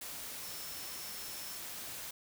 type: tone in noise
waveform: sine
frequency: 5400 Hz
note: E8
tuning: 41 cents sharp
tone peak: -50 dBFS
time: 0.43-1.57 s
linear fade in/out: 5 ms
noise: white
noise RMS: -44 dBFS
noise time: 0.01-2.11 s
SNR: -9 dB
effects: none